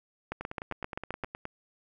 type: two click trains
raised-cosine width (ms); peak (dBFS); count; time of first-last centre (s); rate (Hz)
0.5; -22 / -18; 11 / 8; 0.41-1.454 / 0.32-1.237; 9.58 / 7.63
effects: none